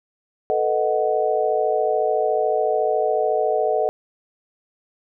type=chord; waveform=sine; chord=B dominant seventh; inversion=third; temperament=equal; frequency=440 / 493.9 / 622.3 / 740 Hz; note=A4 / B4 / D#5 / F#5; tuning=0 / 0 / 0 / 0 cents; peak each=-22 / -26 / -22 / -23 dBFS; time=0.5-3.89 s; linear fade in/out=0 ms; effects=none